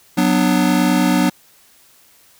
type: chord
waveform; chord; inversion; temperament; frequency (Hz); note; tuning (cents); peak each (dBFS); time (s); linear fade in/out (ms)
square; B minor; second; just; 185.21 / 246.9 / 296.3; F#3 / B3 / D4; +2 / 0 / +15; -18; 0.17-1.3; 10
effects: white hiss -51 dBFS RMS until 2.39 s